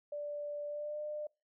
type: tone with pitch glide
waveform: sine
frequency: 586 to 600.4 Hz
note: D5 to D5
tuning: -4 to +38 cents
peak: -37 dBFS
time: 0.12-1.27 s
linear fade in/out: 5 ms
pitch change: +42 cents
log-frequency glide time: 0.67-0.99 s
effects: noise-tail reverb RT60 0.3 s tail -26 dB re dry